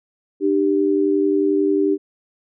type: tone pair together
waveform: sine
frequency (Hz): 300.8 / 392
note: D4 / G4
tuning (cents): +42 / 0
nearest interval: perfect fourth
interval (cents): 458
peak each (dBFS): -18 / -17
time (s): 0.4-1.98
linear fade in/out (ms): 50
effects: none